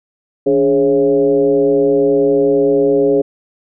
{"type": "tone with frequency modulation", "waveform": "sine", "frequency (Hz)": 416.5, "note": "G#4", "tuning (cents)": 5, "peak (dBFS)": -9, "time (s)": [0.46, 3.22], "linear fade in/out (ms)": 10, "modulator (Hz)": 129, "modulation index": 1, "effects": []}